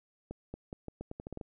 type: accelerating click train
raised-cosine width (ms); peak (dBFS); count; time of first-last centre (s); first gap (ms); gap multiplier
2; -27; 11; 0.31-1.412; 230; 0.82
effects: none